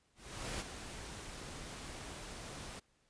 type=noise with ADSR envelope; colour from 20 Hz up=pink; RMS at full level=-39 dBFS; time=0.15-2.8 s; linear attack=450 ms; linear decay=28 ms; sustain=-8 dB; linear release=13 ms; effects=pink hiss -74 dBFS RMS until 3.09 s + resampled to 22050 Hz